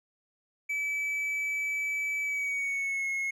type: tone with pitch glide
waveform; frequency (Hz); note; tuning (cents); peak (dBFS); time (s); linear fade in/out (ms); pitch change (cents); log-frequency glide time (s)
triangle; 2300 to 2171; D7 to C#7; -37 to -37; -27; 0.69-3.31; 10; -100; 2.22-3.08
effects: none